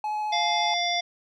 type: tone with vibrato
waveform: triangle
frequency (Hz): 849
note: G#5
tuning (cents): +38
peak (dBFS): -24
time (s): 0.04-0.74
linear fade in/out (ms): 2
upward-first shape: sine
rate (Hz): 14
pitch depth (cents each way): 8
type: harmonic tone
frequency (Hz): 698.5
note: F5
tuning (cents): 0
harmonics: 1 / 3 / 5 / 7 / 8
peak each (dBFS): -27 / -30 / -28 / -35 / -34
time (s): 0.32-1.01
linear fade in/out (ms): 10
effects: none